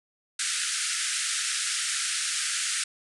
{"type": "band-pass noise", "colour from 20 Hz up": "white", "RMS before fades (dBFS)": -29, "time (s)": [0.39, 2.84], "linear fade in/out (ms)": 5, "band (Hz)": [1300, 10000], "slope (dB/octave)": 96, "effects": []}